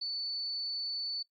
sine tone, 4485 Hz, C#8, 19 cents sharp, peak -33 dBFS, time 0.01-1.23 s, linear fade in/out 10 ms, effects noise-tail reverb RT60 0.1 s tail -19 dB re dry + Opus 48 kbps

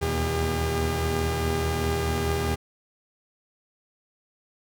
sawtooth tone cluster, 75.2 / 80 / 121.5 / 402.6 Hz, D2 / D#2 / B2 / G4, +42 / +49 / -28 / +46 cents, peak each -32 / -23 / -28 / -24 dBFS, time 0.01-2.56 s, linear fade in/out 20 ms, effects none

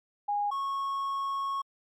sine / triangle tone pair in turn, 821 / 1099 Hz, G#5 / C#6, -20 / -15 cents, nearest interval perfect fourth, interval 505 cents, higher second, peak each -26 / -27 dBFS, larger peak first, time 0.28-0.51 / 0.51-1.62 s, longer second, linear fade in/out 10 ms, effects MP3 64 kbps

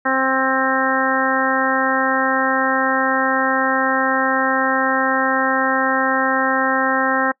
harmonic tone, 264 Hz, C4, 16 cents sharp, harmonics 1 / 2 / 3 / 4 / 5 / 6 / 7, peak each -23 / -23 / -23 / -23 / -23 / -23 / -23 dBFS, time 0.05-7.32 s, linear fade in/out 10 ms, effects noise-tail reverb RT60 0.1 s tail -24 dB re dry

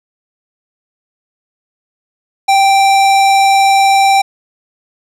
square tone with vibrato, 784 Hz, G5, in tune, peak -7 dBFS, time 2.48-4.22 s, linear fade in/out 10 ms, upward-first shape sine, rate 20 Hz, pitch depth 14 cents each way, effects low-pass 9000 Hz 12 dB/octave + 8-bit

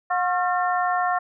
harmonic tone with a mistuned harmonic, 360.7 Hz, F#4, 44 cents flat, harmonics 2 / 3 / 4 / 5, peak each -22 / -26 / -28 / -30 dBFS, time 0.1-1.19 s, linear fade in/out 10 ms, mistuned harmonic 4, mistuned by -86 cents, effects none

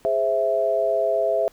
sine chord, Ab augmented, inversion none, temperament equal, 415.3 / 523.3 / 659.3 Hz, Ab4 / C5 / E5, 0 / 0 / 0 cents, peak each -26 / -25 / -20 dBFS, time 0.05-1.48 s, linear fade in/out 0 ms, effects pink hiss -56 dBFS RMS until 1.52 s

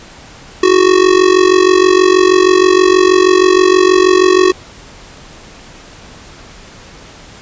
square tone with amplitude modulation, 370 Hz, F#4, in tune, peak -3 dBFS, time 0.63-4.52 s, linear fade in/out 5 ms, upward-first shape sine, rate 46.3 Hz, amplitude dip 80%, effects pink hiss -36 dBFS RMS until 7.41 s + resampled to 16000 Hz

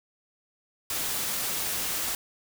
white noise, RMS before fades -30 dBFS, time 0.9-2.15 s, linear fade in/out 2 ms, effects none

